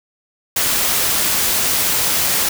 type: noise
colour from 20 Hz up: white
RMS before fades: -17 dBFS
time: 0.56-2.49 s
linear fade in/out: 5 ms
effects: none